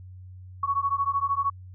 sine beating tone pair, 1108.7 / 1121.7 Hz, C#6 / C#6, 0 / +20 cents, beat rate 13 Hz, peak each -26 / -26 dBFS, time 0.63-1.5 s, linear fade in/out 5 ms, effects added 92 Hz sine -41 dBFS peak until 1.74 s

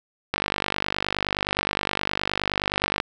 click train, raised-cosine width 0.3 ms, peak -6 dBFS, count 133, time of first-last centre 0.34-3.001 s, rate 49.6 Hz, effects none

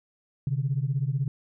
sine beating tone pair, 130 / 146 Hz, C3 / D3, -11 / -10 cents, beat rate 16 Hz, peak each -26 / -27 dBFS, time 0.47-1.28 s, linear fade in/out 2 ms, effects tanh soft clip ceiling -16 dBFS

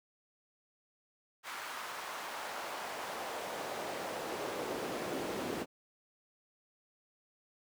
brown noise with high-pass filter sweep, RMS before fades -40 dBFS, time 1.43-5.66 s, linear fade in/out 50 ms, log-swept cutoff 1200 to 310 Hz, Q 1.3, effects none

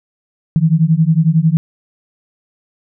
sine beating tone pair, 155.56 / 166.56 Hz, D#3 / E3, 0 / +18 cents, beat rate 11 Hz, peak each -12 dBFS, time 0.56-1.57 s, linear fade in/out 0 ms, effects none

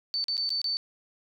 sine tone with dropouts, 4535 Hz, C#8, 39 cents sharp, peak -26 dBFS, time 0.14-0.77 s, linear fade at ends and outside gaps 0 ms, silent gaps 0.241-0.283 / 0.369-0.378 / 0.492-0.504 / 0.616-0.643 s, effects none

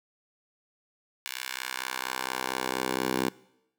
10% pulse tone with high-pass filter sweep, 64.3 Hz, C2, 30 cents flat, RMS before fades -32 dBFS, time 1.26-3.29 s, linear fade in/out 0 ms, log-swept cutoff 2300 to 290 Hz, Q 0.95, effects noise-tail reverb RT60 0.8 s tail -21 dB re dry

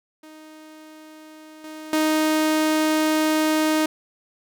sawtooth tone with level steps, 311.1 Hz, D#4, in tune, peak -38 / -31 / -14 dBFS, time 0.23-3.86 s, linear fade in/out 5 ms, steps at 1.64 / 1.93 s, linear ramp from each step 2 ms, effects none

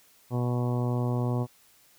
harmonic tone, 122.5 Hz, B2, 14 cents flat, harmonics 1 / 2 / 3 / 4 / 5 / 6 / 7 / 8 / 9, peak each -26 / -32 / -36 / -38 / -40 / -42 / -43 / -44 / -45 dBFS, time 0.3-1.47 s, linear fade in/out 50 ms, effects white hiss -60 dBFS RMS until 1.98 s

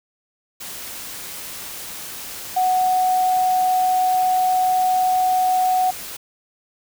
sine tone in noise, 740 Hz, F#5, in tune, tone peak -15 dBFS, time 2.56-5.91 s, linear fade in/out 10 ms, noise white, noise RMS -33 dBFS, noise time 0.6-6.17 s, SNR +15 dB, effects none

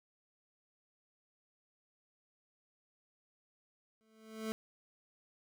25% pulse tone with exponential growth, 220 Hz, A3, in tune, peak -30 dBFS, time 4.01-4.52 s, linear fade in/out 0 ms, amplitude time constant 110 ms, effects none

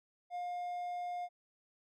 triangle tone, 710 Hz, F5, 28 cents sharp, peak -35 dBFS, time 0.3-1.29 s, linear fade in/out 50 ms, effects none

